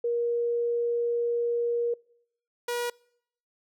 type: tone pair in turn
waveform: sine / sawtooth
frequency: 473.3 / 481.3 Hz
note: A#4 / B4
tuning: +26 / -45 cents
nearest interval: unison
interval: 29 cents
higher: second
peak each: -24 dBFS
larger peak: neither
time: 0.04-1.94 / 2.68-2.9 s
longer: first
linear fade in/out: 5 ms
effects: noise-tail reverb RT60 0.7 s tail -26 dB re dry